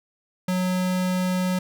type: tone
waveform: square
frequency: 183.4 Hz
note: F#3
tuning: 15 cents flat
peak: -22 dBFS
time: 0.48-1.59 s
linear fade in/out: 5 ms
effects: none